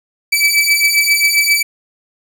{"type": "beating tone pair", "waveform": "sawtooth", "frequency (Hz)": [2301, 2308.5], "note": ["D7", "D7"], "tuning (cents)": [-36, -30], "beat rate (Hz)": 7.5, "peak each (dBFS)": -10, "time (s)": [0.32, 1.63], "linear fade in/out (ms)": 10, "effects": []}